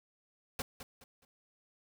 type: noise with echo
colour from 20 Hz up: pink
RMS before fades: -37 dBFS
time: 0.59-0.62 s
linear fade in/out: 2 ms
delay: 210 ms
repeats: 3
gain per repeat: -10 dB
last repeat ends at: 1.25 s
effects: none